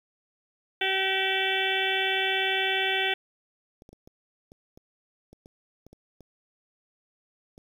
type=harmonic tone; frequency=382.9 Hz; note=G4; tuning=41 cents flat; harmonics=1 / 2 / 4 / 5 / 6 / 7 / 8 / 9; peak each=-32 / -32 / -32 / -32 / -32 / -32 / -32 / -32 dBFS; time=0.81-3.14 s; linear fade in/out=5 ms
type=clicks; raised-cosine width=2 ms; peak=-36 dBFS; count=12; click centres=3.821 / 3.891 / 3.93 / 4.075 / 4.519 / 4.775 / 5.33 / 5.459 / 5.866 / 5.93 / 6.207 / 7.579 s
effects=9-bit